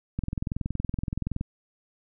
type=click train; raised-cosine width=5 ms; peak=-16 dBFS; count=27; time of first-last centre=0.19-1.411 s; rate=21.3 Hz; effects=none